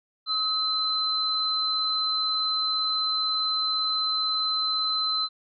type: tone pair together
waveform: sine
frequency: 1276 / 4059 Hz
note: D#6 / B7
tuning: +43 / +47 cents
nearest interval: octave + minor sixth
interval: 2004 cents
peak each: -30 / -24 dBFS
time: 0.26-5.29 s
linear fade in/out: 50 ms
effects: none